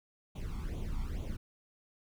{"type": "noise with flanger", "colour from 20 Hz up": "brown", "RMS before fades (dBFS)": -37, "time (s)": [0.35, 1.37], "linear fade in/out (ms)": 10, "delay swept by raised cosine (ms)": [0.29, 0.92], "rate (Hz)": 2.3, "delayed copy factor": 0.8, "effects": []}